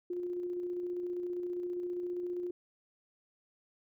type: tone with tremolo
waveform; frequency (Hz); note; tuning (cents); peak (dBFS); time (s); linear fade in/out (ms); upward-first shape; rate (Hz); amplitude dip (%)
sine; 354.6; F4; +26; -33; 0.1-2.51; 5; square; 15; 25
effects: none